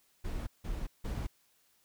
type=noise bursts; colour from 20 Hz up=brown; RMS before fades=-36 dBFS; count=3; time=0.24-1.27 s; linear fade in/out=10 ms; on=230 ms; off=170 ms; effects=white hiss -70 dBFS RMS until 1.84 s